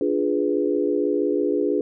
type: chord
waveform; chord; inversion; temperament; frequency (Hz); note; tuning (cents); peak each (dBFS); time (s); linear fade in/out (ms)
sine; D diminished seventh; none; equal; 293.7 / 349.2 / 415.3 / 493.9; D4 / F4 / Ab4 / Cb5; 0 / 0 / 0 / 0; -24 / -25 / -23 / -27; 0.01-1.81; 2
effects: none